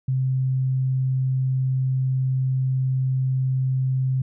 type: tone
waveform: sine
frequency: 130.81 Hz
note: C3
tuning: in tune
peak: -19 dBFS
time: 0.08-4.22 s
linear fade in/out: 5 ms
effects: none